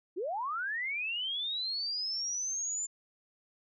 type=linear sweep; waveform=sine; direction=up; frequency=316.4 to 7190 Hz; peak=-32 dBFS; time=0.16-2.87 s; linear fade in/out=20 ms; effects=none